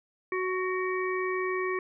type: harmonic tone with a mistuned harmonic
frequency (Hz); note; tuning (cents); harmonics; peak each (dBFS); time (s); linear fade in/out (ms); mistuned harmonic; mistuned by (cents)
370.7; F#4; +3; 1 / 3 / 5 / 6; -29 / -34 / -36 / -37; 0.32-1.79; 2; 6; +38
effects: none